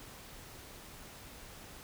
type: silence
effects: pink hiss -51 dBFS RMS until 1.83 s